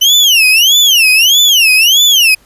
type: tone with vibrato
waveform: 35% pulse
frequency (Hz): 2960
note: F#7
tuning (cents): 0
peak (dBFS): -3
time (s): 0.01-2.35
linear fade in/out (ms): 10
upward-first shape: sine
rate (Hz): 1.6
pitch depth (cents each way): 290
effects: pink hiss -48 dBFS RMS until 2.45 s + resampled to 32000 Hz